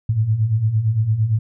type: beating tone pair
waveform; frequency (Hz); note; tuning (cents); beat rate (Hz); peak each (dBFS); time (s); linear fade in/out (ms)
sine; 103.83 / 112.63; G#2 / A2; 0 / +41; 8.8; -22 / -16; 0.09-1.39; 5
effects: none